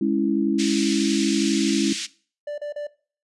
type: chord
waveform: sine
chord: C# minor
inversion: second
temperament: equal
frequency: 207.7 / 277.2 / 329.6 Hz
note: G#3 / C#4 / E4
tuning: 0 / 0 / 0 cents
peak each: -23 dBFS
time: 0.01-1.93 s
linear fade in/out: 5 ms
type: band-pass noise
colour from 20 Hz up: white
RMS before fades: -30 dBFS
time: 0.58-2.07 s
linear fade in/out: 20 ms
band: 2100 to 6800 Hz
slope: 24 dB/octave
type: tone bursts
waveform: triangle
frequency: 587.3 Hz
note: D5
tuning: in tune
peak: -25 dBFS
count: 3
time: 2.47-2.87 s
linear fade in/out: 5 ms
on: 110 ms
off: 35 ms
effects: noise-tail reverb RT60 0.4 s tail -19 dB re dry + resampled to 24000 Hz